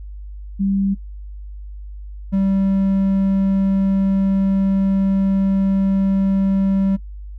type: tone pair in turn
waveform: sine / triangle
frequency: 196 / 194.08 Hz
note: G3 / G3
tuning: 0 / -17 cents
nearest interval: unison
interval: 17 cents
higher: first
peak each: -15 / -12 dBFS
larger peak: second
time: 0.59-0.95 / 2.32-6.97 s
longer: second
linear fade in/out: 20 ms
effects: noise-tail reverb RT60 0.1 s tail -23 dB re dry + added 50 Hz sine -30 dBFS peak until 7.38 s